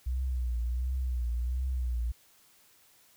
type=tone with vibrato; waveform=sine; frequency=61.74 Hz; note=B1; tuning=in tune; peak=-28 dBFS; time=0.06-2.12 s; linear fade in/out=10 ms; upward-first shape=triangle; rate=1.4 Hz; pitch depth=100 cents each way; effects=white hiss -62 dBFS RMS until 3.16 s